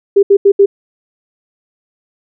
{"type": "tone bursts at uneven times", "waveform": "sine", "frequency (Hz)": 398.8, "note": "G4", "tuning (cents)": 30, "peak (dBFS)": -3, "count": 4, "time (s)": [[0.16, 0.23], [0.3, 0.37], [0.45, 0.52], [0.59, 0.66]], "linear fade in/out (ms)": 10, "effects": []}